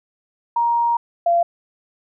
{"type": "tone pair in turn", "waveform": "sine", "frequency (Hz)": [940, 686.4], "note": ["A#5", "F5"], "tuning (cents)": [14, -30], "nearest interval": "perfect fourth", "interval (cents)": 544, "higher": "first", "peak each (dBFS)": [-15, -13], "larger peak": "second", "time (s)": [[0.56, 0.97], [1.26, 1.43]], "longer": "first", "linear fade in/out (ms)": 5, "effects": []}